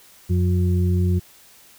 harmonic tone, 89.8 Hz, F2, 49 cents sharp, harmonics 1 / 2 / 4, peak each -17 / -23 / -29 dBFS, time 0.29-1.2 s, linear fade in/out 20 ms, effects white hiss -50 dBFS RMS until 1.78 s

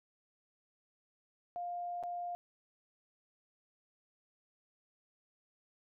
sine tone with dropouts, 703 Hz, F5, 11 cents sharp, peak -37 dBFS, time 1.56-2.35 s, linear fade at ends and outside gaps 0 ms, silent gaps 2.028-2.036 s, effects none

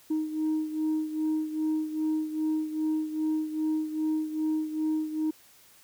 sine beating tone pair, 311.1 / 313.6 Hz, D#4 / D#4, 0 / +14 cents, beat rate 2.5 Hz, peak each -26 / -31 dBFS, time 0.1-5.31 s, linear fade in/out 10 ms, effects tanh soft clip ceiling -22 dBFS + white hiss -57 dBFS RMS until 5.83 s

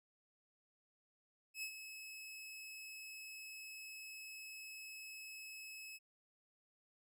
sawtooth tone with ADSR envelope, 2584 Hz, E7, 35 cents flat, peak -37 dBFS, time 1.54-5.99 s, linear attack 86 ms, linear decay 79 ms, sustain -9 dB, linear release 34 ms, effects none

